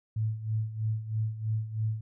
sine tone with tremolo, 109.6 Hz, A2, 6 cents flat, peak -25 dBFS, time 0.16-2.01 s, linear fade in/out 5 ms, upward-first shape sine, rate 3.1 Hz, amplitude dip 75%, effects none

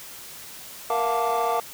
triangle tone cluster, 468.1 / 682 / 717 / 883 / 1169 Hz, A#4 / F5 / F5 / A5 / D6, +7 / -41 / +45 / +6 / -8 cents, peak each -25 dBFS, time 0.9-1.6 s, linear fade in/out 2 ms, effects tanh soft clip ceiling -14 dBFS + white hiss -41 dBFS RMS until 1.73 s

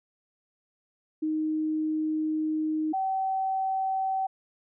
sine tone pair in turn, 311.3 / 766.1 Hz, D#4 / G5, +1 / -40 cents, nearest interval octave + major third, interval 1559 cents, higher second, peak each -25 dBFS, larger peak neither, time 1.22-2.93 / 2.93-4.27 s, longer first, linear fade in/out 10 ms, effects none

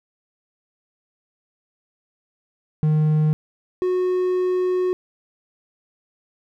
triangle tone pair in turn, 153.8 / 365.8 Hz, D#3 / F#4, -20 / -20 cents, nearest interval octave + minor third, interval 1500 cents, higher second, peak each -13 / -16 dBFS, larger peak first, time 2.83-3.33 / 3.82-4.93 s, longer second, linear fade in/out 0 ms, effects none

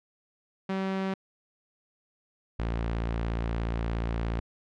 sawtooth tone pair in turn, 191.6 / 56.96 Hz, G3 / A#1, -39 / -39 cents, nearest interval octave + major sixth, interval 2100 cents, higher first, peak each -24 dBFS, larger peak neither, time 0.69-1.14 / 2.59-4.4 s, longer second, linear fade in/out 5 ms, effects low-pass 3000 Hz 12 dB/octave

